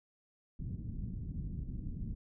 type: low-pass noise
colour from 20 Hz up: pink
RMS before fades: -40 dBFS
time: 0.59-2.15 s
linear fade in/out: 10 ms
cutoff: 220 Hz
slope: 24 dB/octave
effects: none